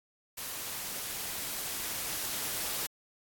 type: noise with level ramp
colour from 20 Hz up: white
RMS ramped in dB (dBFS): -39 to -34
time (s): 0.37-2.87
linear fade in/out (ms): 10
effects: AAC 64 kbps